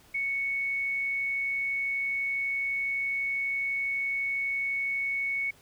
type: tone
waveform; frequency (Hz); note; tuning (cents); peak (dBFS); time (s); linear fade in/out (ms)
sine; 2217; C#7; 0; -27; 0.14-5.51; 10
effects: pink hiss -58 dBFS RMS until 5.61 s

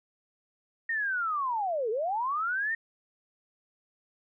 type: linear two-way sweep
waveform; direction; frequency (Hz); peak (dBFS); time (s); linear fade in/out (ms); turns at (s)
sine; down then up; 1864.7 to 415.3 to 1864.7; -27; 0.89-2.75; 5; 1.9
effects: none

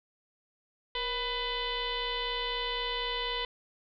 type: tone with frequency modulation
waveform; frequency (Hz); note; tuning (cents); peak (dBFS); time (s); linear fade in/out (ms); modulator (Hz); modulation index
sine; 2004; B6; +25; -30; 0.95-3.45; 2; 509; 3.5
effects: none

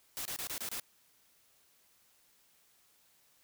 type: noise bursts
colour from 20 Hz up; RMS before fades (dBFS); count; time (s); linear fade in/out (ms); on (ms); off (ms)
white; -39; 6; 0.17-0.798; 0; 83; 26
effects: white hiss -68 dBFS RMS until 3.43 s

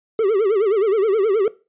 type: tone with vibrato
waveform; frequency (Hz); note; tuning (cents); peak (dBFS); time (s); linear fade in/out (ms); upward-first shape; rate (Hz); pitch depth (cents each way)
triangle; 415.3; G#4; 0; -12; 0.19-1.48; 2; sine; 9.5; 170
effects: noise-tail reverb RT60 0.3 s tail -19 dB re dry + resampled to 8000 Hz

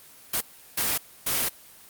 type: noise bursts at uneven times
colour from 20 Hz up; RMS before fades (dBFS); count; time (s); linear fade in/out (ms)
white; -25; 3; 0.33-0.41 / 0.77-0.98 / 1.26-1.49; 10
effects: white hiss -50 dBFS RMS until 1.89 s + Opus 24 kbps

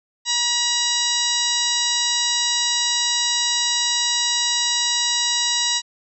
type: harmonic tone with a mistuned harmonic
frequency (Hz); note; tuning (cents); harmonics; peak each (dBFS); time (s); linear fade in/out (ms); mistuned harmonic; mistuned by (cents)
960; B5; -49; 1 / 2 / 3 / 4 / 5 / 6 / 7 / 8; -31 / -29 / -28 / -22 / -27 / -25 / -30 / -28; 0.25-5.82; 50; 6; -30
effects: none

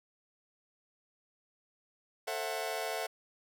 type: chord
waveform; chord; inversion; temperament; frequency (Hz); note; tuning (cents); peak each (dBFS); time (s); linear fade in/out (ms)
sawtooth; F# half-diminished seventh; first; just; 444 / 532.8 / 666 / 740; A4 / C5 / E5 / F#5; +16 / +31 / +18 / 0; -36 / -38 / -34 / -36; 2.27-3.07; 10
effects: none

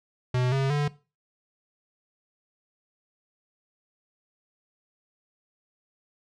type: tone with pitch steps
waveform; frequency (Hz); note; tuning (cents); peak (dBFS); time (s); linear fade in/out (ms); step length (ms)
square; 125.7 / 135.5 / 146.07; B2 / C#3 / D3; +31 / -39 / -9; -23; 0.34-0.88; 5; 180
effects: noise-tail reverb RT60 0.3 s tail -18 dB re dry + low-pass 5000 Hz 12 dB/octave

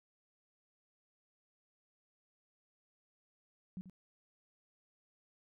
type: tone with echo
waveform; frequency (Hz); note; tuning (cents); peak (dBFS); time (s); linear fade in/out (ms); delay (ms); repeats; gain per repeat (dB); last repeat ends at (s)
sine; 185; F#3; 0; -40; 3.77-3.81; 0; 87; 1; -10; 3.897
effects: none

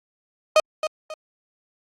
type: tone with echo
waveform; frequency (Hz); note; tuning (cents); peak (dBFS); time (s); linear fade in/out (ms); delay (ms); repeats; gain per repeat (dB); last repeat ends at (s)
35% pulse; 622.3; D#5; 0; -10; 0.56-0.6; 2; 270; 2; -10; 1.14
effects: low-pass 7000 Hz 12 dB/octave + Opus 48 kbps

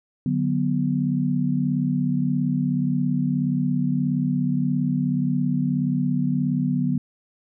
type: chord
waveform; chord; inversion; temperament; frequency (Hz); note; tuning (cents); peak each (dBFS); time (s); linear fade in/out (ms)
sine; B minor; first; just; 148.16 / 185.21 / 246.9; D3 / F#3 / B3; +16 / +2 / 0; -24 / -25 / -23; 0.26-6.98; 2
effects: none

